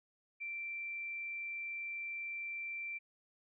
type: tone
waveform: sine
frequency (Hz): 2349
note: D7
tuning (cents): 0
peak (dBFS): -39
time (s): 0.4-2.99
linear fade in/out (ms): 20
effects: none